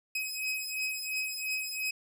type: beating tone pair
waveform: sawtooth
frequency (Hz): 2535 / 2537.9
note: D#7 / D#7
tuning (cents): +32 / +34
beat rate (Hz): 2.9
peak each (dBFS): -32 / -32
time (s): 0.15-1.91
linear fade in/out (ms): 5
effects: none